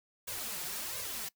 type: noise with flanger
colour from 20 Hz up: white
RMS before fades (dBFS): -39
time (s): 0.27-1.29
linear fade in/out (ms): 10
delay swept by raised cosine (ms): 1.8 to 5.6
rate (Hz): 1.4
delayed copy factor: +1
effects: noise-tail reverb RT60 0.1 s tail -21 dB re dry